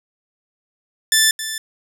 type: tone with echo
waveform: 10% pulse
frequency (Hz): 1760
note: A6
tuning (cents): 0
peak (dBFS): -3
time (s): 1.12-1.31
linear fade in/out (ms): 2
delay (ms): 270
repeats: 1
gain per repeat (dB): -12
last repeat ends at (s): 1.58
effects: none